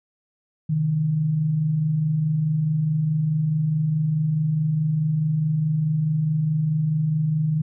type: tone pair together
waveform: sine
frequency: 130.6 / 155.31 Hz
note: C3 / D#3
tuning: -3 / -3 cents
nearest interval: minor third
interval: 300 cents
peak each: -30 / -19 dBFS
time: 0.69-7.62 s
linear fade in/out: 10 ms
effects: none